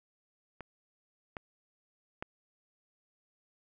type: clicks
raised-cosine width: 0.5 ms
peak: -28 / -24 / -22 dBFS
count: 3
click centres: 0.607 / 1.368 / 2.225 s
effects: none